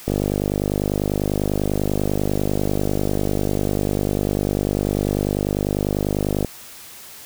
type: click train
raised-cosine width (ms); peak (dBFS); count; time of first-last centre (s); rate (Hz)
2; -7; 320; 0.08-6.447; 50.1
effects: white hiss -40 dBFS RMS until 7.25 s